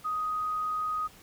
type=tone; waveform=sine; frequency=1250 Hz; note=D#6; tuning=8 cents sharp; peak=-28 dBFS; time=0.04-1.08 s; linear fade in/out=20 ms; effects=pink hiss -54 dBFS RMS until 1.22 s